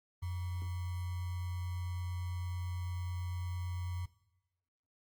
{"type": "tone with sample-and-hold", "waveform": "sine", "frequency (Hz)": 89.1, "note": "F2", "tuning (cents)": 35, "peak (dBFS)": -35, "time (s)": [0.22, 4.06], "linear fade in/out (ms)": 10, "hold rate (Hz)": 1050, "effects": ["noise-tail reverb RT60 1.0 s tail -19 dB re dry", "Opus 24 kbps"]}